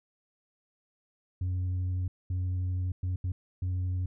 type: tone bursts at uneven times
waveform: sine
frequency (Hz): 91.2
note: F#2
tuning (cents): -24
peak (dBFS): -25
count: 5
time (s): 1.41-2.08 / 2.3-2.92 / 3.03-3.16 / 3.24-3.32 / 3.62-4.06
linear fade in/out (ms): 5
effects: tanh soft clip ceiling -27 dBFS